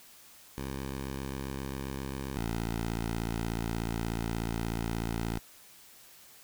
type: tone pair in turn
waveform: 10% pulse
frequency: 67.5 / 56.62 Hz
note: C#2 / A#1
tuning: -45 / -50 cents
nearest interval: minor third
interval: 305 cents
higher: first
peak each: -27 / -23 dBFS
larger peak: second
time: 0.58-2.37 / 2.37-5.39 s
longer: second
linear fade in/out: 0 ms
effects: white hiss -55 dBFS RMS until 6.43 s